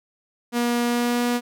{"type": "tone with pitch glide", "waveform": "sawtooth", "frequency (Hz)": [239.3, 241.9], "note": ["A#3", "B3"], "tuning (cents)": [46, -36], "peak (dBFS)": -16, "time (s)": [0.52, 1.41], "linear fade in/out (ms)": 50, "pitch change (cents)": 18, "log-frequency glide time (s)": [0.85, 1.26], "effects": []}